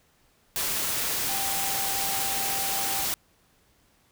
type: tone in noise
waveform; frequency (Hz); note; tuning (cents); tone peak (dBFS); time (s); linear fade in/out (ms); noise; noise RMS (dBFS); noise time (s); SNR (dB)
sine; 784; G5; 0; -34; 1.29-3.05; 0; white; -28; 0.56-3.14; -9
effects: pink hiss -64 dBFS RMS until 4.11 s